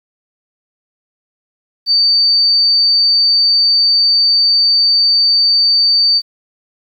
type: tone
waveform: sine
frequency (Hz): 4594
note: D8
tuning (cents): -39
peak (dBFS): -8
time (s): 1.86-6.22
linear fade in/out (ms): 50
effects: 8-bit